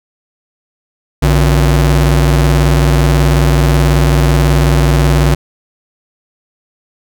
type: ring-modulated tone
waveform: 45% pulse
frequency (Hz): 103.83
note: G#2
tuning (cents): 0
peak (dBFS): -4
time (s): 1.22-5.35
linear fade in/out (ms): 10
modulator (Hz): 42.7
effects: none